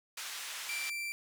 pink band-pass noise, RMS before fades -42 dBFS, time 0.17-0.9 s, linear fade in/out 5 ms, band 1600 to 11000 Hz, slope 12 dB/octave
40% pulse tone, 2349 Hz, D7, in tune, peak -35 dBFS, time 0.69-1.12 s, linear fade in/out 0 ms
effects none

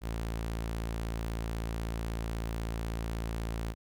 sawtooth tone, 56.2 Hz, A1, 37 cents sharp, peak -29 dBFS, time 0.01-3.75 s, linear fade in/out 50 ms, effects none

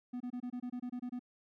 triangle tone bursts, 246.9 Hz, B3, in tune, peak -35 dBFS, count 11, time 0.13-1.194 s, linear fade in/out 10 ms, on 74 ms, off 25 ms, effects none

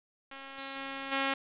5% pulse tone with level steps, 271.8 Hz, C#4, 34 cents flat, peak -32 / -28 / -26 / -17 dBFS, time 0.31-1.34 s, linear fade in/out 5 ms, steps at 0.57 / 0.75 / 1.11 s, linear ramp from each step 20 ms, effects resampled to 8000 Hz + 9-bit

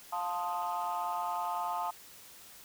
sine chord, F dominant seventh, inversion none, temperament equal with one note detuned, 703.7 / 880 / 1046.5 / 1244.5 Hz, F5 / A5 / C6 / Eb6, +13 / 0 / 0 / 0 cents, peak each -36 / -34 / -38 / -38 dBFS, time 0.12-1.91 s, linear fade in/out 10 ms, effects tanh soft clip ceiling -26 dBFS + white hiss -53 dBFS RMS until 2.64 s

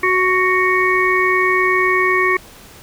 harmonic tone, 370.5 Hz, F#4, 2 cents sharp, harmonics 1 / 3 / 5 / 6, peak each -18 / -18 / -18 / -18 dBFS, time 0.03-2.37 s, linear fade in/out 5 ms, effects pink hiss -41 dBFS RMS until 2.82 s

